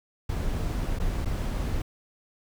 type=noise with dropouts; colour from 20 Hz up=brown; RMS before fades=-28 dBFS; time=0.29-1.82 s; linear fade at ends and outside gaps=5 ms; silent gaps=0.988-0.998 / 1.249-1.256 s; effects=none